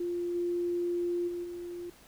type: tone with level steps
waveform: sine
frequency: 349.2 Hz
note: F4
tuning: in tune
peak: -30 / -28 / -33 / -37 dBFS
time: 0-1.9 s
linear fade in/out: 5 ms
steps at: 0.34 / 1.27 / 1.43 s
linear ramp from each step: 20 ms
effects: pink hiss -57 dBFS RMS until 2.07 s